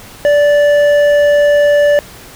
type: tone with hard clipping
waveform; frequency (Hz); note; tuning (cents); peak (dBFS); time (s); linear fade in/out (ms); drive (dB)
triangle; 583; D5; -13; -8; 0.25-1.99; 0; 11
effects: pink hiss -35 dBFS RMS until 2.35 s